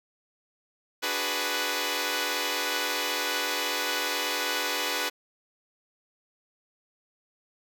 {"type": "chord", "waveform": "5% pulse", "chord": "G# half-diminished seventh", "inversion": "second", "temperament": "equal", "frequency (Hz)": [293.7, 370, 415.3, 493.9], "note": ["D4", "F#4", "G#4", "B4"], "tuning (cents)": [0, 0, 0, 0], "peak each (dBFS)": [-23, -23, -23, -18], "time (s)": [1.02, 5.1], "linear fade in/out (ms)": 20, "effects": []}